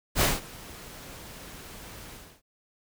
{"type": "noise with ADSR envelope", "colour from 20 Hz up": "pink", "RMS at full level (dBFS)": -21, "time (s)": [0.15, 2.42], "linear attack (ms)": 62, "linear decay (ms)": 190, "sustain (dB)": -23, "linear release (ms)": 300, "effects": []}